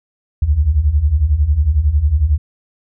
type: beating tone pair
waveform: sine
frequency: 67 / 78 Hz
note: C2 / D#2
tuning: +42 / +5 cents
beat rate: 11 Hz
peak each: -16 / -12 dBFS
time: 0.42-2.38 s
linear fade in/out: 5 ms
effects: none